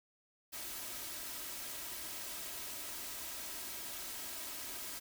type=noise with comb filter; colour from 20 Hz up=white; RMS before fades=-44 dBFS; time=0.52-5 s; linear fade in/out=20 ms; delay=3.1 ms; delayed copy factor=+0.5; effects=none

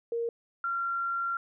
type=tone pair in turn; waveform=sine; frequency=466.2 / 1375.4 Hz; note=A#4 / F6; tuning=0 / -27 cents; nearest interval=octave + perfect fifth; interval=1873 cents; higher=second; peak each=-28 / -28 dBFS; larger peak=neither; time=0.12-0.29 / 0.64-1.37 s; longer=second; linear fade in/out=2 ms; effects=none

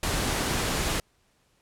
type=noise; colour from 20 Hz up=pink; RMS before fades=-27 dBFS; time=0.03-1 s; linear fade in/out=2 ms; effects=pink hiss -67 dBFS RMS until 1.61 s + low-pass 11000 Hz 12 dB/octave

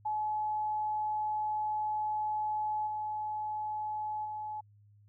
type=tone with level steps; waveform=sine; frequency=853 Hz; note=G#5; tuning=46 cents sharp; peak=-30 / -33 / -36 dBFS; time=0.05-4.61 s; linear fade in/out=10 ms; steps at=2.86 / 4.24 s; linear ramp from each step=20 ms; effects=added 103 Hz sine -58 dBFS peak until 5.08 s

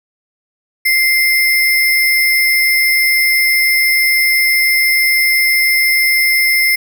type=tone with sample-and-hold; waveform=sine; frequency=2093 Hz; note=C7; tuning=in tune; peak=-9 dBFS; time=0.85-6.76 s; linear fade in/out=10 ms; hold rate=7350 Hz; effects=none

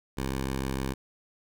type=tone; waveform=10% pulse; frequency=66.6 Hz; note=C2; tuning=31 cents sharp; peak=-21 dBFS; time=0.17-0.94 s; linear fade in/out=10 ms; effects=none

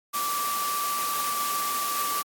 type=tone in noise; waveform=sine; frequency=1164 Hz; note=D6; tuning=16 cents flat; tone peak=-27 dBFS; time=0.13-2.23 s; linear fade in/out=20 ms; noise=white; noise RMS=-31 dBFS; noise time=0.13-2.23 s; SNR=+1 dB; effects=high-pass 200 Hz 12 dB/octave + AAC 64 kbps

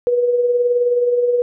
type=tone with tremolo; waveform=sine; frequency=486.3 Hz; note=B4; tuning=27 cents flat; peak=-11 dBFS; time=0.07-1.42 s; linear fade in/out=0 ms; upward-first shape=sine; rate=19 Hz; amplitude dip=45%; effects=none

